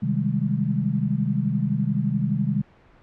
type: chord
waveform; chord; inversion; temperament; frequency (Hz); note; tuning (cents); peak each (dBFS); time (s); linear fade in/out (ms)
sine; Ab major seventh; first; equal; 130.81 / 155.56 / 196 / 207.7; C3 / Eb3 / G3 / Ab3; 0 / 0 / 0 / 0; -26; 0.02-2.62; 10
effects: pink hiss -54 dBFS RMS until 3.02 s + low-pass 2000 Hz 12 dB/octave